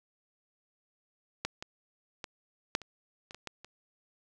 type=clicks; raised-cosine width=0.2 ms; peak=-14 / -22 / -21 / -10 / -29 / -28 / -27 / -21 / -30 dBFS; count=9; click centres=1.45 / 1.625 / 2.242 / 2.751 / 2.817 / 3.309 / 3.346 / 3.473 / 3.646 s; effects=none